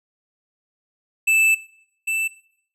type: tone pair in turn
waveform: square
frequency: 2637 / 2652 Hz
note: E7 / E7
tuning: 0 / +10 cents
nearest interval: unison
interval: 10 cents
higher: second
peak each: -15 / -21 dBFS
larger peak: first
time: 1.27-1.55 / 2.07-2.28 s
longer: first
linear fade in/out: 10 ms
effects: noise-tail reverb RT60 0.7 s tail -19 dB re dry + low-pass 12000 Hz 12 dB/octave